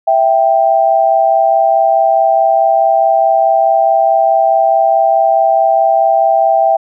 sine tone pair together, 659.3 / 784 Hz, E5 / G5, 0 / 0 cents, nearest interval minor third, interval 300 cents, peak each -10 dBFS, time 0.07-6.77 s, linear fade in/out 10 ms, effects none

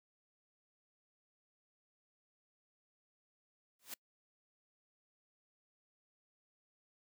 white noise with exponential growth, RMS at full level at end -40 dBFS, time 3.79-3.94 s, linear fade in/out 5 ms, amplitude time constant 31 ms, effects noise-tail reverb RT60 0.1 s tail -26 dB re dry + high-pass 150 Hz 12 dB/octave

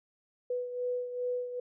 sine beating tone pair, 493.9 / 496.4 Hz, B4 / B4, 0 / +9 cents, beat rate 2.5 Hz, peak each -32 / -39 dBFS, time 0.5-1.6 s, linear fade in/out 5 ms, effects none

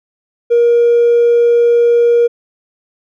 sine tone with hard clipping, 473.1 Hz, A#4, 26 cents sharp, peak -7 dBFS, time 0.5-2.28 s, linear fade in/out 20 ms, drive 1 dB, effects none

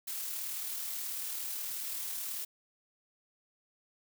blue noise with amplitude modulation, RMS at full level -37 dBFS, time 0.07-2.45 s, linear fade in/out 10 ms, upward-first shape sine, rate 38.4 Hz, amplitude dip 25%, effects none

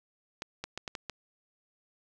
clicks, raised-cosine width 0.2 ms, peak -19 dBFS, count 6, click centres 0.421 / 0.64 / 0.776 / 0.878 / 0.952 / 1.097 s, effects none

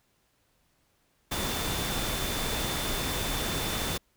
sine tone in noise, 3538 Hz, A7, 9 cents sharp, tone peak -38 dBFS, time 1.31-3.98 s, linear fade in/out 10 ms, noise pink, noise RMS -31 dBFS, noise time 1.31-3.98 s, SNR -10 dB, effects pink hiss -70 dBFS RMS until 4.16 s

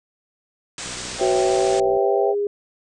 white low-pass noise, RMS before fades -32 dBFS, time 0.78-1.8 s, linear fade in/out 2 ms, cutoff 8800 Hz, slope 96 dB/octave
click train, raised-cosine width 2 ms, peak -28 dBFS, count 70, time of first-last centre 0.86-1.969 s, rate 62.2 Hz
sine chord, C# half-diminished seventh, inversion third, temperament equal with one note detuned, 493.9 / 547 / 659.3 / 784 Hz, B4 / C#5 / E5 / G5, 0 / -23 / 0 / 0 cents, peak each -24 dBFS, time 1.18-2.35 s, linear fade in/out 50 ms
sine tone with pitch glide, 372.3 to 408.3 Hz, F#4 to G#4, +11 to -29 cents, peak -19 dBFS, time 1.21-2.47 s, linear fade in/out 2 ms, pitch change +160 cents, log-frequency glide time 1.37-2.35 s
effects none

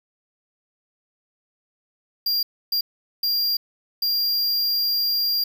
square tone bursts at uneven times, 4778 Hz, D8, 29 cents sharp, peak -20 dBFS, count 4, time 2.26-2.43 / 2.72-2.81 / 3.23-3.57 / 4.02-5.44 s, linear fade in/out 5 ms, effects 8-bit

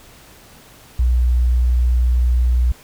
sine tone, 61.1 Hz, B1, 18 cents flat, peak -12 dBFS, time 0.99-2.72 s, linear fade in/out 5 ms, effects pink hiss -45 dBFS RMS until 2.83 s

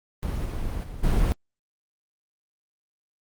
brown noise with level steps, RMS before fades -27 / -29 / -36 / -21 dBFS, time 0.23-1.32 s, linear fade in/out 0 ms, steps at 0.45 / 0.83 / 1.03 s, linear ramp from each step 10 ms, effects Opus 24 kbps

